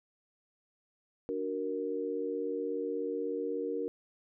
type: chord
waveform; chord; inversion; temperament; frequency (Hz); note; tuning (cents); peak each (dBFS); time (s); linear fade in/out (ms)
sine; D augmented; none; equal; 293.7 / 370 / 466.2; D4 / F#4 / A#4; 0 / 0 / 0; -38 / -38 / -34; 1.29-3.88; 0
effects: none